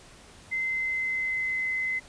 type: tone with pitch glide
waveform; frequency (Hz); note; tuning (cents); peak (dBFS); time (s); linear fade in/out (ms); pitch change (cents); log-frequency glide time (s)
sine; 2067 to 2047; C7 to C7; -22 to -38; -26; 0.51-2; 20; -16; 0.64-1.57
effects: pink hiss -51 dBFS RMS until 2.08 s + resampled to 22050 Hz